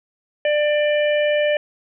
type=harmonic tone; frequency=594 Hz; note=D5; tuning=20 cents sharp; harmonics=1 / 3 / 4 / 5; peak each=-16 / -26 / -28 / -30 dBFS; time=0.45-1.57 s; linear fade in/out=2 ms; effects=none